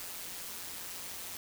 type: noise with amplitude modulation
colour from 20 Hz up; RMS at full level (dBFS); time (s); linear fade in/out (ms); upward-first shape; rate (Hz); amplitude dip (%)
white; -40; 0-1.37; 0; sine; 178; 60
effects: none